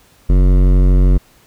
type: tone with hard clipping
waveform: sine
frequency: 46.25 Hz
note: F#1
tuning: in tune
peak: -9 dBFS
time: 0.29-1.18 s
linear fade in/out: 10 ms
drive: 15 dB
effects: pink hiss -50 dBFS RMS until 1.46 s